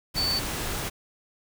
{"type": "tone in noise", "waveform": "sine", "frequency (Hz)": 4516, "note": "C#8", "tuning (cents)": 31, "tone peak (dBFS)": -24, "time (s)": [0.16, 0.4], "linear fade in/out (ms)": 20, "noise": "pink", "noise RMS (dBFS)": -31, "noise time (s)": [0.14, 0.9], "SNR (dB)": 4, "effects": []}